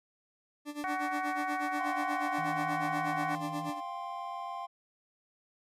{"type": "tone with tremolo", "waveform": "40% pulse", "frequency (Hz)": 294.1, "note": "D4", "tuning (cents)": 3, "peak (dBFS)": -33, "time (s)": [0.65, 3.81], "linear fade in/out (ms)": 50, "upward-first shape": "sine", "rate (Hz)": 8.3, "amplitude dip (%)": 85}
{"type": "harmonic tone", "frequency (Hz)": 374.2, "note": "F#4", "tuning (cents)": 20, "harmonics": [2, 3, 4, 5, 6], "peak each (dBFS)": [-34, -38, -40, -42, -44], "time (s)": [0.84, 3.35], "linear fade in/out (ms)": 0}
{"type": "chord", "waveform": "triangle", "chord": "F suspended second", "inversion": "none", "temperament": "just", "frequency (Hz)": [698.5, 785.8, 1047.7], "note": ["F5", "G5", "C6"], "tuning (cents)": [0, 4, 2], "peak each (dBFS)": [-40, -40, -38], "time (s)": [1.79, 4.67], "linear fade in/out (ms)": 20}
{"type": "tone with vibrato", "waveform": "triangle", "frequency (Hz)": 160, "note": "D#3", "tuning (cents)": 49, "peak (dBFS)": -39, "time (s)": [2.38, 3.7], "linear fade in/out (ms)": 5, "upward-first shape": "sine", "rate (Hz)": 3.4, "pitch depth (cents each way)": 12}
{"effects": ["resampled to 32000 Hz"]}